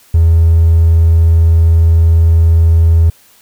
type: tone with hard clipping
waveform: triangle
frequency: 82.41 Hz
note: E2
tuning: in tune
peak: -5 dBFS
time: 0.14-3.1 s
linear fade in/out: 5 ms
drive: 4 dB
effects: white hiss -46 dBFS RMS until 3.41 s